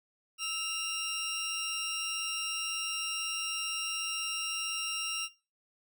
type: tone pair together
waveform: 20% pulse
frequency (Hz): 1308.4 / 2794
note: E6 / F7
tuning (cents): -13 / 0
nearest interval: octave + minor second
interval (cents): 1313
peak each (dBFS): -36 / -29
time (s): 0.38-5.29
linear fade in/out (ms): 50
effects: noise-tail reverb RT60 0.3 s tail -17 dB re dry